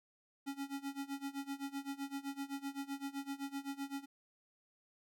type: tone with tremolo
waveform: square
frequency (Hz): 277.2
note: C#4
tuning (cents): 0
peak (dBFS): -38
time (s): 0.46-4.06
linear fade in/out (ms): 20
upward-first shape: sine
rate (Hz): 7.8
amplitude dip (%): 90
effects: none